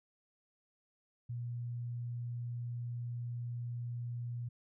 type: tone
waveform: sine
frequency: 120 Hz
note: B2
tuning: 49 cents flat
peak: -37 dBFS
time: 1.29-4.49 s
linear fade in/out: 10 ms
effects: none